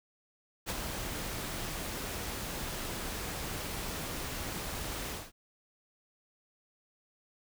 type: noise with ADSR envelope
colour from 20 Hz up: pink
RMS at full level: -33 dBFS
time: 0.66-5.32 s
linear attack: 37 ms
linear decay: 33 ms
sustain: -5 dB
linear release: 200 ms
effects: none